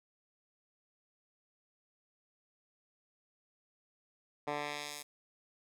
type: tone with band-pass filter sweep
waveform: 10% pulse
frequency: 146.83 Hz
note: D3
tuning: in tune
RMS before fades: -40 dBFS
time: 4.47-5.03 s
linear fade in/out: 10 ms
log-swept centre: 910 to 10000 Hz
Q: 0.7
effects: none